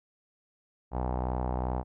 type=tone with low-pass filter; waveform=sawtooth; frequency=62.6 Hz; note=B1; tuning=24 cents sharp; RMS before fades=-31 dBFS; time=0.91-1.84 s; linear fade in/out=50 ms; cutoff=840 Hz; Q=3.7; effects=none